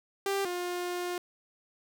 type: tone pair in turn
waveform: sawtooth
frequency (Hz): 394.4 / 355.2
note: G4 / F4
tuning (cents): +11 / +29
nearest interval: major second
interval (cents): 182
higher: first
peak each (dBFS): -24 / -28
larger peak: first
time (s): 0.26-0.45 / 0.45-1.18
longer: second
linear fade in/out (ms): 2
effects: none